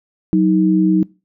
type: tone pair together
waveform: sine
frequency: 186.1 / 315.5 Hz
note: F#3 / D#4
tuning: +10 / +24 cents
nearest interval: major sixth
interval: 914 cents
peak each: -13 dBFS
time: 0.33-1.03 s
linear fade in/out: 0 ms
effects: noise-tail reverb RT60 0.3 s tail -23 dB re dry